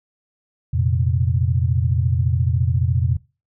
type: chord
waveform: sine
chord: F suspended fourth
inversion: none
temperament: equal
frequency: 87.31 / 116.54 / 130.81 Hz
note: F2 / Bb2 / C3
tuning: 0 / 0 / 0 cents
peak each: -19 / -21 / -21 dBFS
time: 0.73-3.17 s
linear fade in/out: 10 ms
effects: noise-tail reverb RT60 0.3 s tail -20 dB re dry